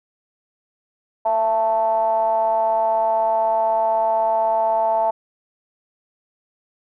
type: ring-modulated tone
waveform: triangle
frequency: 108 Hz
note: A2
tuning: 32 cents flat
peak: -11 dBFS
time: 1.25-5.11 s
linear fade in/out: 10 ms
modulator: 776 Hz
effects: none